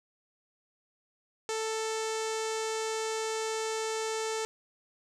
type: tone with low-pass filter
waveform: sawtooth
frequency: 441.7 Hz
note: A4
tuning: 7 cents sharp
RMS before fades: -33 dBFS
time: 1.49-4.45 s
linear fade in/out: 0 ms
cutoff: 7300 Hz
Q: 2.5
effects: none